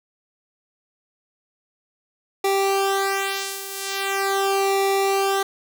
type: tone with flanger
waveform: sawtooth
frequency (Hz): 391.6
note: G4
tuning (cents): -2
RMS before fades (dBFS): -22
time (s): 2.44-5.43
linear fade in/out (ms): 5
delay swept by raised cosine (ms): 1.9 to 2.53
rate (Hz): 0.41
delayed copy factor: -0.85
effects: none